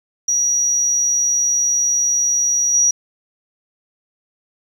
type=tone with level steps; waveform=sine; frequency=5780 Hz; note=F#8; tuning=41 cents flat; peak=-14 / -11 dBFS; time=0.28-2.91 s; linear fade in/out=5 ms; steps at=2.73 s; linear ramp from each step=20 ms; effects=7-bit